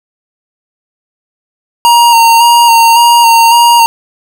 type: tone with vibrato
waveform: square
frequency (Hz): 932.3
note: A#5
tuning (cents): 0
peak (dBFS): -3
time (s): 1.85-3.86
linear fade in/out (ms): 0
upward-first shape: square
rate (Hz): 1.8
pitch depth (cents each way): 22
effects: none